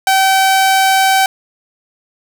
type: tone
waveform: sawtooth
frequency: 769 Hz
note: G5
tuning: 33 cents flat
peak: -5 dBFS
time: 0.07-1.26 s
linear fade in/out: 2 ms
effects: none